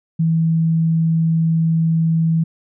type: tone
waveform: sine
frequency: 163 Hz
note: E3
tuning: 19 cents flat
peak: -13 dBFS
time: 0.19-2.44 s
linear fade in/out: 10 ms
effects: none